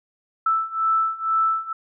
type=beating tone pair; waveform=sine; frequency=1318.5 / 1320.6 Hz; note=E6 / E6; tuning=0 / +3 cents; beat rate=2.1 Hz; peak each=-23 / -21 dBFS; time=0.46-1.73 s; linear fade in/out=5 ms; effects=none